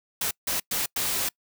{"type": "noise bursts at uneven times", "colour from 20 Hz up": "white", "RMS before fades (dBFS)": -27, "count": 4, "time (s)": [[0.21, 0.31], [0.47, 0.6], [0.71, 0.86], [0.96, 1.29]], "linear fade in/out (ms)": 5, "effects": ["noise-tail reverb RT60 0.1 s tail -26 dB re dry"]}